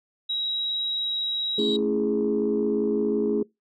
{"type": "tone with vibrato", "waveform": "sine", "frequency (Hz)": 3845, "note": "B7", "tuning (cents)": -47, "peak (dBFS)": -24, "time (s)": [0.29, 1.77], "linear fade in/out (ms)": 10, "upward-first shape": "sine", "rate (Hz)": 19, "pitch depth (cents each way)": 9}
{"type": "chord", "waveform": "sine", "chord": "A major seventh", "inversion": "none", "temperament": "equal", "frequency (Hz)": [220, 277.2, 329.6, 415.3], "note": ["A3", "C#4", "E4", "G#4"], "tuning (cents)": [0, 0, 0, 0], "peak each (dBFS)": [-26, -29, -29, -23], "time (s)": [1.58, 3.43], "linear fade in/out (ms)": 5}
{"effects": ["noise-tail reverb RT60 0.2 s tail -25 dB re dry", "tanh soft clip ceiling -14 dBFS"]}